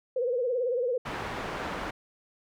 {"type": "tone with vibrato", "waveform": "sine", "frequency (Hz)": 493.9, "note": "B4", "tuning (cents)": 0, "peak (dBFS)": -25, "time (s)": [0.16, 0.98], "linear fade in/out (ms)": 5, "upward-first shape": "sine", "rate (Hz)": 18, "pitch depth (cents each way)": 100}
{"type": "low-pass noise", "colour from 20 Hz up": "white", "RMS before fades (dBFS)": -35, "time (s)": [1.05, 1.91], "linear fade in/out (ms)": 10, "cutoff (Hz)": 1400, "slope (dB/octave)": 12}
{"effects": []}